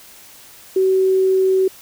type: tone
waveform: sine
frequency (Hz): 378.9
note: F#4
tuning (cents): +41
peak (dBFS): -12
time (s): 0.76-1.68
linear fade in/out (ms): 5
effects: white hiss -43 dBFS RMS until 1.81 s